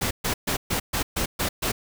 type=noise bursts; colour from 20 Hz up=pink; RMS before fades=-25 dBFS; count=8; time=0.01-1.72 s; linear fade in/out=10 ms; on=100 ms; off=130 ms; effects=none